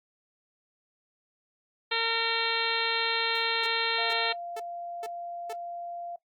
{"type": "harmonic tone", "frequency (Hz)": 457.1, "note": "A#4", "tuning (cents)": -34, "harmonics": [1, 2, 3, 4, 5, 6, 7, 8, 9], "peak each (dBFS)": [-34, -34, -34, -34, -34, -34, -34, -34, -34], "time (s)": [1.91, 4.33], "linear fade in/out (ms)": 10}
{"type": "noise with exponential decay", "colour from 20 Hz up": "white", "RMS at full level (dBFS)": -50, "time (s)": [3.35, 3.55], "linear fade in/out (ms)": 2, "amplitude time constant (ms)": 42}
{"type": "tone bursts", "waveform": "sawtooth", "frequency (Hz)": 440, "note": "A4", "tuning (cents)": 0, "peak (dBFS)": -32, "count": 5, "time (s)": [3.63, 5.53], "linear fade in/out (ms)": 5, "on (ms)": 36, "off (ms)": 430}
{"type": "tone", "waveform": "sine", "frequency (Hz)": 693, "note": "F5", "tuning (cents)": -14, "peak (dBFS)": -35, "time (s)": [3.98, 6.16], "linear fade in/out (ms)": 5}
{"effects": ["noise-tail reverb RT60 0.1 s tail -18 dB re dry", "Opus 48 kbps"]}